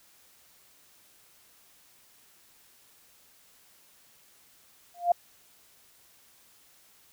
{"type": "tone with exponential growth", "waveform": "sine", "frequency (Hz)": 698.5, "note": "F5", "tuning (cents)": 0, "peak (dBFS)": -15, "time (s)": [4.94, 5.12], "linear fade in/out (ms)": 5, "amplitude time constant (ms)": 37, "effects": ["white hiss -60 dBFS RMS until 7.12 s"]}